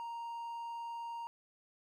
triangle tone with vibrato, 932.3 Hz, A#5, in tune, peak -38 dBFS, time 0-1.27 s, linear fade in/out 0 ms, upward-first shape sine, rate 20 Hz, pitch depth 9 cents each way, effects none

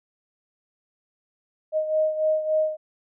sine beating tone pair, 622.3 / 625.8 Hz, D#5 / D#5, 0 / +10 cents, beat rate 3.5 Hz, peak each -21 / -27 dBFS, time 1.72-2.77 s, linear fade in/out 50 ms, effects none

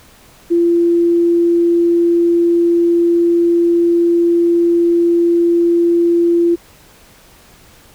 sine tone, 341.9 Hz, F4, 37 cents flat, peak -9 dBFS, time 0.5-6.56 s, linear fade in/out 20 ms, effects pink hiss -45 dBFS RMS until 7.94 s

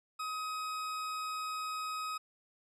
40% pulse tone, 1264 Hz, D#6, 27 cents sharp, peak -35 dBFS, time 0.19-2.18 s, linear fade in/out 10 ms, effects low-pass 10000 Hz 12 dB/octave

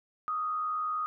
sine tone with frequency modulation, 1244.5 Hz, D#6, in tune, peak -29 dBFS, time 0.28-1.06 s, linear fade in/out 0 ms, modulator 84.8 Hz, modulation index 0.4, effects none

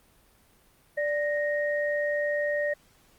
sine tone pair together, 587.3 / 1864.6 Hz, D5 / A#6, 0 / 0 cents, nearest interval octave + minor sixth, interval 2000 cents, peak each -26 / -30 dBFS, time 0.97-2.74 s, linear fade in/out 10 ms, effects pink hiss -61 dBFS RMS until 3.18 s + Opus 32 kbps

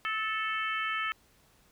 harmonic tone with a mistuned harmonic, 439.9 Hz, A4, in tune, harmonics 3 / 4 / 5 / 6 / 7, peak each -33 / -35 / -37 / -39 / -40 dBFS, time 0.05-1.12 s, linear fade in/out 0 ms, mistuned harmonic 3, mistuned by -24 cents, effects pink hiss -64 dBFS RMS until 1.71 s

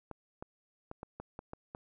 clicks, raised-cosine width 1 ms, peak -28 dBFS, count 8, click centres 0.113 / 0.425 / 0.914 / 1.031 / 1.2 / 1.391 / 1.534 / 1.749 s, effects none

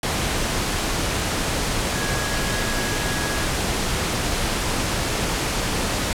sine tone in noise, 1661.2 Hz, G#6, in tune, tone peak -31 dBFS, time 1.95-3.45 s, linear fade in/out 2 ms, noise pink, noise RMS -23 dBFS, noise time 0.03-6.13 s, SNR -11 dB, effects low-pass 10000 Hz 12 dB/octave

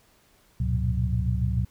sine tone cluster, 70.4 / 102.2 / 115.4 / 122.5 / 181.4 Hz, C#2 / G#2 / A#2 / B2 / F#3, +27 / -27 / -17 / -14 / -34 cents, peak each -26 / -32 / -29 / -28 / -32 dBFS, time 0.6-1.65 s, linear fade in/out 5 ms, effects pink hiss -61 dBFS RMS until 1.7 s

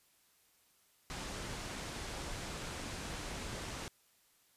pink low-pass noise, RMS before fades -43 dBFS, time 1.1-3.88 s, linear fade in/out 0 ms, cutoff 9000 Hz, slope 24 dB/octave, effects white hiss -70 dBFS RMS until 4.56 s + resampled to 32000 Hz

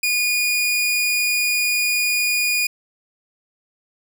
sawtooth tone, 2447 Hz, D#7, 29 cents flat, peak -14 dBFS, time 0.03-2.67 s, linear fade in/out 5 ms, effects none

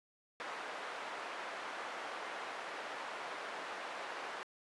white band-pass noise, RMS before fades -44 dBFS, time 0.4-4.43 s, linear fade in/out 0 ms, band 500 to 1500 Hz, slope 12 dB/octave, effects resampled to 24000 Hz

